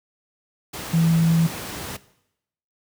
sine tone in noise, 164.81 Hz, E3, in tune, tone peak -15 dBFS, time 0.93-1.47 s, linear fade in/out 10 ms, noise pink, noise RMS -32 dBFS, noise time 0.73-1.97 s, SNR +14 dB, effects noise-tail reverb RT60 0.8 s tail -18 dB re dry + high-pass 80 Hz 12 dB/octave

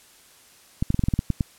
clicks, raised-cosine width 5 ms, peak -9 dBFS, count 10, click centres 0.825 / 0.904 / 0.944 / 0.993 / 1.038 / 1.085 / 1.138 / 1.191 / 1.303 / 1.408 s, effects white hiss -53 dBFS RMS until 1.58 s + low-pass 12000 Hz 12 dB/octave

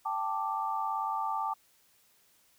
sine chord, G suspended second, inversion none, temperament just, 784 / 882 / 1176 Hz, G5 / A5 / D6, 0 / +4 / +2 cents, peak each -36 / -33 / -34 dBFS, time 0.05-1.54 s, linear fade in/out 10 ms, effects white hiss -66 dBFS RMS until 2.58 s

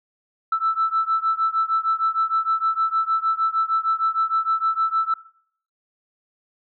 sine beating tone pair, 1318.5 / 1325 Hz, E6 / E6, 0 / +9 cents, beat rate 6.5 Hz, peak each -21 dBFS, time 0.52-5.14 s, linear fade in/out 5 ms, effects noise-tail reverb RT60 0.6 s tail -19 dB re dry + tanh soft clip ceiling -12 dBFS

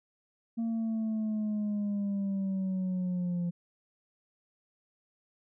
sine linear sweep, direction down, 229.9 to 172.8 Hz, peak -26 dBFS, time 0.57-3.51 s, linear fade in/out 20 ms, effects tanh soft clip ceiling -28 dBFS

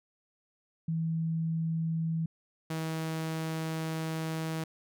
sine / sawtooth tone pair in turn, 162.8 / 160.37 Hz, E3 / E3, -21 / -47 cents, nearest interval unison, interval 26 cents, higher first, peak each -28 dBFS, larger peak neither, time 0.88-2.26 / 2.7-4.64 s, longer second, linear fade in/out 5 ms, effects none

